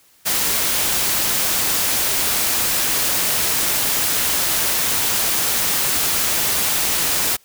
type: noise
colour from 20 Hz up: white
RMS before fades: -19 dBFS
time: 0.25-7.37 s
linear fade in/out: 20 ms
effects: white hiss -54 dBFS RMS until 7.44 s